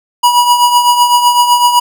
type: tone with tremolo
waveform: square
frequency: 970 Hz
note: B5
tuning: 31 cents flat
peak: -4 dBFS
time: 0.23-1.8 s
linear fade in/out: 10 ms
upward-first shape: triangle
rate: 7.9 Hz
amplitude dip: 65%
effects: none